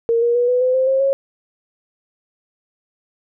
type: tone with pitch steps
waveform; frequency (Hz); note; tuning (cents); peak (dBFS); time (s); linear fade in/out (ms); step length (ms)
sine; 462.8 / 473.9 / 485.2 / 496.9 / 508.8 / 521 / 533.5 / 546.2; A#4 / A#4 / B4 / B4 / C5 / C5 / C5 / C#5; -13 / +28 / -31 / +11 / -48 / -7 / +34 / -26; -13; 0.09-1.13; 0; 130
effects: none